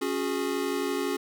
square chord, C# suspended fourth, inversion none, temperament equal with one note detuned, 277.2 / 363.4 / 415.3 Hz, C#4 / F#4 / G#4, 0 / -31 / 0 cents, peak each -32 / -32 / -32 dBFS, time 0.01-1.17 s, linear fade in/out 10 ms, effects none

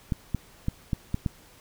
clicks, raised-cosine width 5 ms, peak -13 dBFS, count 6, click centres 0.122 / 0.347 / 0.684 / 0.932 / 1.144 / 1.262 s, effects pink hiss -54 dBFS RMS until 1.6 s

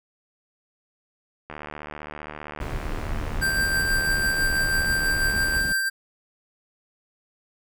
click train, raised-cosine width 0.5 ms, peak -20 dBFS, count 309, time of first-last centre 1.5-5.59 s, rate 75.3 Hz
brown noise, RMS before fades -29 dBFS, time 2.6-5.73 s, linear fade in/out 10 ms
square tone with tremolo, 1574 Hz, G6, 7 cents sharp, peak -21 dBFS, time 3.41-5.9 s, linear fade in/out 20 ms, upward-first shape sine, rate 6.1 Hz, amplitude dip 30%
effects none

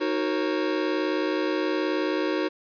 square chord, D# minor seventh, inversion none, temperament equal with one note detuned, 311.1 / 370 / 466.2 / 542.3 Hz, D#4 / F#4 / A#4 / C#5, 0 / 0 / 0 / -38 cents, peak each -28 / -29 / -33 / -32 dBFS, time 0-2.49 s, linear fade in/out 20 ms, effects resampled to 11025 Hz + 10-bit

